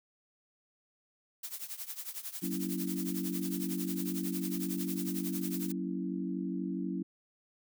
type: noise with tremolo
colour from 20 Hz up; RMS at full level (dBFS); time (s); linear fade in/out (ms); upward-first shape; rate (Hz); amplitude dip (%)
blue; -38; 1.43-5.72; 5; triangle; 11; 90
type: chord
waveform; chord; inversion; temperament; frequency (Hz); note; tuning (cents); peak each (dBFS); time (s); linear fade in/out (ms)
sine; F# dominant seventh; none; equal; 185 / 233.1 / 277.2 / 329.6; F#3 / A#3 / C#4 / E4; 0 / 0 / 0 / 0; -36 / -42 / -38 / -39; 2.42-7.03; 10
effects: none